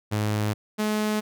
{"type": "tone pair in turn", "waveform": "sawtooth", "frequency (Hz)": [105.8, 213.1], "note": ["G#2", "G#3"], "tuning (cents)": [33, 45], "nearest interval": "octave", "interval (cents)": 1212, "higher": "second", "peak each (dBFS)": -19, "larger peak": "neither", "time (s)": [[0.11, 0.54], [0.78, 1.21]], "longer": "neither", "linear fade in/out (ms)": 20, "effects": []}